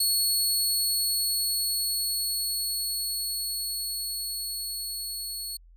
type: tone with level ramp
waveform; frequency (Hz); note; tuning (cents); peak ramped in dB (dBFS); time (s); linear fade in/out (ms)
20% pulse; 4370; C#8; -26; -16 to -27; 0-5.57; 5
effects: added 42 Hz sine -50 dBFS peak until 5.76 s